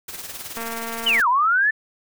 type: noise with tremolo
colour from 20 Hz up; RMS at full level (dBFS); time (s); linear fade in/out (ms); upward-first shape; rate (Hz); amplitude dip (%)
white; -32; 0.08-1.22; 5; sine; 19; 60
type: click train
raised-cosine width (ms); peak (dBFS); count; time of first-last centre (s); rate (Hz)
0.5; -17; 145; 0.57-1.199; 229
type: linear two-way sweep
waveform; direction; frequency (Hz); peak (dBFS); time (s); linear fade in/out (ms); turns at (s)
sine; down then up; 3136 to 932.3 to 1788; -15; 1.06-1.71; 10; 1.28
effects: none